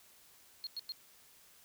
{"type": "tone bursts", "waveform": "sine", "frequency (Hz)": 4273, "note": "C8", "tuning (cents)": 36, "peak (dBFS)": -35, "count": 3, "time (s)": [0.64, 0.92], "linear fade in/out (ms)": 0, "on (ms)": 28, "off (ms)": 98, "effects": ["tanh soft clip ceiling -37 dBFS", "white hiss -62 dBFS RMS until 1.64 s"]}